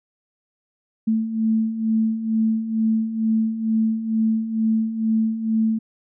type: beating tone pair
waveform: sine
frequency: 220 / 222.2 Hz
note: A3 / A3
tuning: 0 / +17 cents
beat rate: 2.2 Hz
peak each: -25 / -19 dBFS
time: 1.07-5.79 s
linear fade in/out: 10 ms
effects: none